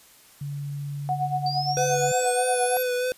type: tone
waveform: sine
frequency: 142.6 Hz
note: C#3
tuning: 49 cents sharp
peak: -29 dBFS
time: 0.41-2.12 s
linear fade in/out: 5 ms
type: tone with tremolo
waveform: sine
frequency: 737 Hz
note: F#5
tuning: 7 cents flat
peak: -21 dBFS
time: 1.09-2.77 s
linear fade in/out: 0 ms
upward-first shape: sine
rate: 8.6 Hz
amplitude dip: 80%
type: exponential sweep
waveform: sine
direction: up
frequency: 4600 to 11840 Hz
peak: -29 dBFS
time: 1.46-2.83 s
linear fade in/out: 5 ms
type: tone with vibrato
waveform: square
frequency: 500 Hz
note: B4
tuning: 21 cents sharp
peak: -24 dBFS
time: 1.77-3.12 s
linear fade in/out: 0 ms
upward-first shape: sine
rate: 3.2 Hz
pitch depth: 24 cents each way
effects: white hiss -53 dBFS RMS until 3.17 s + resampled to 32000 Hz